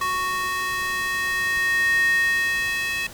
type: tone with high-pass filter sweep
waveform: square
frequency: 370 Hz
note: F#4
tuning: in tune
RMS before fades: -23 dBFS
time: 0.01-3.07 s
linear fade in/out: 5 ms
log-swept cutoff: 1300 to 2200 Hz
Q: 7.7
effects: pink hiss -41 dBFS RMS until 3.13 s